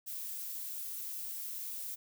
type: noise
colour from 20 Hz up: violet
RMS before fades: -41 dBFS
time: 0.06-1.96 s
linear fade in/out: 20 ms
effects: none